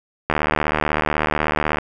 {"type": "click train", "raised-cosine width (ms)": 0.5, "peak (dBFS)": -3, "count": 114, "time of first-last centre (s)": [0.3, 1.785], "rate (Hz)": 76.1, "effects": []}